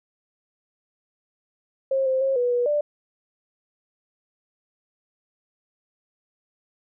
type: tone with pitch steps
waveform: sine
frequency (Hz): 536 / 523 / 538 / 489.1 / 485.8 / 590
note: C5 / C5 / C5 / B4 / B4 / D5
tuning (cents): +42 / -1 / +48 / -17 / -29 / +8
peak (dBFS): -19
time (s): 1.91-2.81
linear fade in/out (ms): 5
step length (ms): 150
effects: none